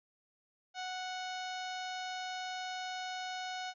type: harmonic tone with a mistuned harmonic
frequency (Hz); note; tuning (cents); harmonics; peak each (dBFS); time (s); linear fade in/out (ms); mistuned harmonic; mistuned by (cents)
739; F#5; -2; 1 / 2 / 3 / 4 / 5 / 6 / 7 / 8 / 9; -40 / -45 / -49 / -49 / -49 / -52 / -53 / -57 / -57; 0.74-3.74; 50; 6; -57
effects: none